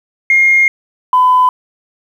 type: tone pair in turn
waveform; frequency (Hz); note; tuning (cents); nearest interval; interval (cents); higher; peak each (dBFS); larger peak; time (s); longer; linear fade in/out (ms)
sine; 2133 / 1006.6; C7 / B5; +33 / +33; octave + minor second; 1300; first; -5; neither; 0.3-0.68 / 1.13-1.49; first; 2
effects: tanh soft clip ceiling -1 dBFS + 7-bit